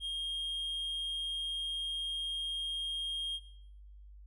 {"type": "tone", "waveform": "triangle", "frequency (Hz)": 3232, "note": "G#7", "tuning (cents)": -48, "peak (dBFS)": -33, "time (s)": [0, 3.4], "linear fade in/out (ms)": 50, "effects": ["noise-tail reverb RT60 0.9 s tail -20 dB re dry", "added 50 Hz sine -50 dBFS peak until 4.26 s"]}